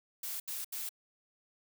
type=noise bursts; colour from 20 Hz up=blue; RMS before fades=-39 dBFS; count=3; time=0.23-0.892 s; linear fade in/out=5 ms; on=170 ms; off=76 ms; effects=none